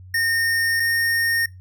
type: tone pair in turn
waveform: square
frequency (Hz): 1833 / 1840.2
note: A#6 / A#6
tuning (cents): -30 / -23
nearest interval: unison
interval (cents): 7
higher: second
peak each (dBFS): -19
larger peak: neither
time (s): 0.14-0.8 / 0.8-1.46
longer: neither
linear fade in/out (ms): 5
effects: noise-tail reverb RT60 0.2 s tail -21 dB re dry + added 92 Hz sine -39 dBFS peak until 1.6 s